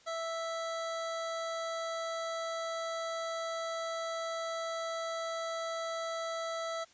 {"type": "tone", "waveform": "25% pulse", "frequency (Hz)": 659.3, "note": "E5", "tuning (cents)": 0, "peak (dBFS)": -31, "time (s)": [0.06, 6.85], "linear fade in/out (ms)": 20, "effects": ["white hiss -62 dBFS RMS until 6.93 s", "resampled to 16000 Hz"]}